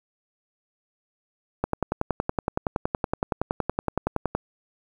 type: click train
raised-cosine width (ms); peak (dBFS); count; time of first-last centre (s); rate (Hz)
1; -9; 30; 1.64-4.35; 10.7
effects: 8-bit